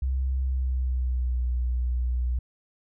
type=tone with pitch glide; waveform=sine; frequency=65.41 to 61.38 Hz; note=C2 to B1; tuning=0 to -10 cents; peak=-23 dBFS; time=0.02-2.39 s; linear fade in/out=5 ms; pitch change=-110 cents; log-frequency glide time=0.41-1.42 s; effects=none